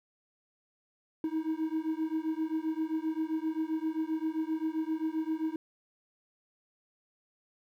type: beating tone pair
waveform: triangle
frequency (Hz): 313.8 / 321.4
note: D#4 / E4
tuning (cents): +15 / -44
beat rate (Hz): 7.6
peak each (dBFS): -31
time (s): 1.24-5.56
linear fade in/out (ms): 2
effects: 11-bit